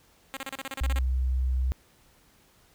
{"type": "tone bursts", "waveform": "5% pulse", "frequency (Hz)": 269.4, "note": "C#4", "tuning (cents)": -49, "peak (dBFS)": -22, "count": 11, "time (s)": [0.34, 0.989], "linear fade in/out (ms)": 0, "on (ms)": 29, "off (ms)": 33}
{"type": "tone", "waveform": "sine", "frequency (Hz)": 64, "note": "C2", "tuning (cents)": -38, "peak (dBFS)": -23, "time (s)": [0.81, 1.72], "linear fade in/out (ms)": 0}
{"effects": ["pink hiss -61 dBFS RMS until 2.74 s"]}